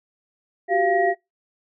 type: tone cluster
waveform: sine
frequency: 364.7 / 389.5 / 693 / 1899 Hz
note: F#4 / G4 / F5 / A#6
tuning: -25 / -11 / -14 / +32 cents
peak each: -27 / -22 / -19 / -26 dBFS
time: 0.68-1.15 s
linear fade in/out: 50 ms
effects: noise-tail reverb RT60 0.2 s tail -24 dB re dry